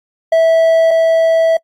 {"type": "tone pair in turn", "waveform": "triangle", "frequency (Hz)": [654, 654], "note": ["E5", "E5"], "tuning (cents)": [-14, -14], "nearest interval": "unison", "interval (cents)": 0, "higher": "neither", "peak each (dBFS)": [-5, -6], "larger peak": "first", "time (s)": [[0.32, 0.91], [0.91, 1.57]], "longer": "second", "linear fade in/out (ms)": 5, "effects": ["noise-tail reverb RT60 0.1 s tail -25 dB re dry", "AAC 64 kbps"]}